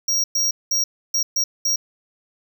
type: tone bursts at uneven times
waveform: square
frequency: 5640 Hz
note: F8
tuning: 16 cents sharp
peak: -18 dBFS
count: 6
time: 0.08-0.24 / 0.35-0.51 / 0.71-0.84 / 1.14-1.23 / 1.36-1.44 / 1.65-1.76 s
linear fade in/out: 5 ms
effects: none